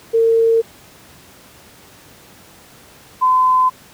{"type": "tone pair in turn", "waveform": "sine", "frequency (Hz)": [455.1, 1021.7], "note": ["A#4", "C6"], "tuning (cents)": [-42, -42], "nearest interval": "octave + major second", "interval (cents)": 1400, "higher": "second", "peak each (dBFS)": -10, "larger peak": "neither", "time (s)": [[0.13, 0.62], [3.21, 3.7]], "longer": "neither", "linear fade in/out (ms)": 20, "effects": ["pink hiss -44 dBFS RMS until 3.93 s", "high-pass 80 Hz 12 dB/octave"]}